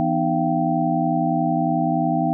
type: tone cluster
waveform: sine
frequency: 165 / 248.3 / 308.6 / 683 / 774 Hz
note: E3 / B3 / D#4 / F5 / G5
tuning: +2 / +9 / -14 / -39 / -22 cents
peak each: -24 dBFS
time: 0-2.33 s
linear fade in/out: 0 ms
effects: none